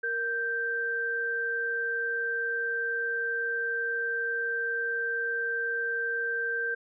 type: tone pair together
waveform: sine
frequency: 466.2 / 1568 Hz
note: A#4 / G6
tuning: 0 / 0 cents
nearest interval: octave + major sixth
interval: 2100 cents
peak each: -35 / -28 dBFS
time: 0.03-6.75 s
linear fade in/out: 10 ms
effects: none